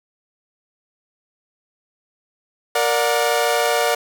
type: chord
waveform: sawtooth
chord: Bb augmented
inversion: none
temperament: equal with one note detuned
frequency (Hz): 466.2 / 587.3 / 726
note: Bb4 / D5 / F#5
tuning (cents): 0 / 0 / -33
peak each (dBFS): -17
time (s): 2.75-3.95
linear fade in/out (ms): 5
effects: none